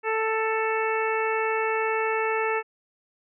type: harmonic tone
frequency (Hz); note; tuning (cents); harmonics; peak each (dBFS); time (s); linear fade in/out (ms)
441.9; A4; +7; 1 / 2 / 3 / 4 / 5 / 6; -26 / -29 / -31 / -32 / -33 / -34; 0.03-2.63; 50
effects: none